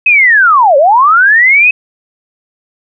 sine linear two-way sweep, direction down then up, 2575 to 528 to 2575 Hz, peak -3 dBFS, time 0.06-1.71 s, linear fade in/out 5 ms, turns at 0.77 s, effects none

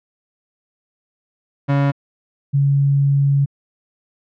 35% pulse / sine tone pair in turn, 140.5 / 140.01 Hz, C#3 / C#3, +24 / +18 cents, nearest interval unison, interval 6 cents, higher first, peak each -12 dBFS, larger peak neither, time 1.68-1.92 / 2.53-3.46 s, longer second, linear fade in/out 20 ms, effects low-pass 2000 Hz 12 dB/octave

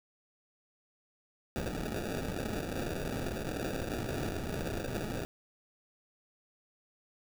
white noise with sample-and-hold, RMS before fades -36 dBFS, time 1.56-5.25 s, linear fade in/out 0 ms, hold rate 1050 Hz, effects none

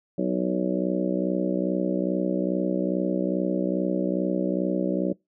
harmonic tone with a mistuned harmonic, 62.4 Hz, B1, 19 cents sharp, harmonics 3 / 4 / 5 / 6 / 7 / 8 / 9 / 10, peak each -27 / -32 / -28 / -31 / -40 / -35 / -30 / -40 dBFS, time 0.18-5.13 s, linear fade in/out 5 ms, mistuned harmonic 7, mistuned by +17 cents, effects noise-tail reverb RT60 0.2 s tail -25 dB re dry

